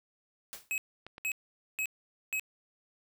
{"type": "noise with exponential decay", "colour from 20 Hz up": "white", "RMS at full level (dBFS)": -40, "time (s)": [0.53, 0.71], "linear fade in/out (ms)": 0, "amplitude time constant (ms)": 39}
{"type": "tone bursts", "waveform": "square", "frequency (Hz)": 2556, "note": "D#7", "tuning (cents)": 46, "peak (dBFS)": -31, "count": 4, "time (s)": [0.71, 2.396], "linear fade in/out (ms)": 0, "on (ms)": 69, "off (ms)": 470}
{"type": "clicks", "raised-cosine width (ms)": 0.3, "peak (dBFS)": -29, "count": 2, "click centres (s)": [1.066, 1.181]}
{"effects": []}